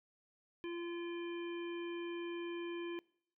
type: harmonic tone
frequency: 343.5 Hz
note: F4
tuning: 29 cents flat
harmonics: 1 / 3 / 5 / 7 / 9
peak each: -40 / -53 / -54 / -53 / -55 dBFS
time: 0.64-2.99 s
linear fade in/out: 0 ms
effects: noise-tail reverb RT60 0.6 s tail -23 dB re dry